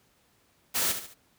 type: noise with echo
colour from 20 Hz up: white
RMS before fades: -27 dBFS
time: 0.74-0.93 s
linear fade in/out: 20 ms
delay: 72 ms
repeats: 3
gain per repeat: -8 dB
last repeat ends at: 1.146 s
effects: pink hiss -66 dBFS RMS until 1.38 s + high-pass 60 Hz 12 dB/octave